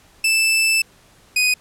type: tone pair in turn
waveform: sawtooth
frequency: 2641 / 2493 Hz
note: E7 / D#7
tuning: +3 / +3 cents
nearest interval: minor second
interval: 100 cents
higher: first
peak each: -11 dBFS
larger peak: neither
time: 0.24-0.82 / 1.36-1.54 s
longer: first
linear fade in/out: 5 ms
effects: pink hiss -52 dBFS RMS until 1.6 s + low-pass 12000 Hz 12 dB/octave